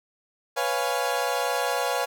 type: chord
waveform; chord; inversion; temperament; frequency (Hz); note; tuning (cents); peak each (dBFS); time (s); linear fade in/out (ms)
30% pulse; C# dominant seventh; third; equal; 493.9 / 554.4 / 698.5 / 830.6; B4 / C#5 / E#5 / G#5; 0 / 0 / 0 / 0; -27; 0.56-2.06; 20
effects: none